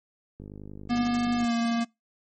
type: click train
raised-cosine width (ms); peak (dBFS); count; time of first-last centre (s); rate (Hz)
3; -29; 54; 0.4-1.445; 50.7
type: tone with pitch glide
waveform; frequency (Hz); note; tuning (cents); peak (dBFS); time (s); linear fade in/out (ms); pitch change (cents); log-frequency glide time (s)
square; 240.6 to 232.8; B3 to A#3; -45 to -2; -24; 0.89-1.85; 20; -57; 1.37-1.54
effects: noise-tail reverb RT60 0.2 s tail -23 dB re dry + MP3 32 kbps